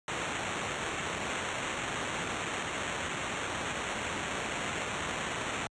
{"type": "noise with sample-and-hold", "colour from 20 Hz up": "white", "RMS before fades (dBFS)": -35, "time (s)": [0.08, 5.67], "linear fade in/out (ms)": 2, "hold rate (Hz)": 4900, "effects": ["high-pass 60 Hz 12 dB/octave", "resampled to 22050 Hz"]}